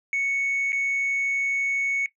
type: tone with dropouts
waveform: sine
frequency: 2217 Hz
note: C#7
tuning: in tune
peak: -20 dBFS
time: 0.13-2.06 s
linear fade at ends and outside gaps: 1 ms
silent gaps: 0.721-0.729 s
effects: noise-tail reverb RT60 0.1 s tail -18 dB re dry + tanh soft clip ceiling -20 dBFS